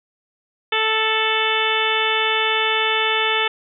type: harmonic tone with a mistuned harmonic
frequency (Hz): 440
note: A4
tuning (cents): 0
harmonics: 1 / 2 / 3 / 4 / 5 / 6 / 7 / 8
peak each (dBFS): -25 / -25 / -25 / -25 / -25 / -25 / -25 / -25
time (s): 0.72-3.48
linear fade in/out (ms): 5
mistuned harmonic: 7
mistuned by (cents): -32
effects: none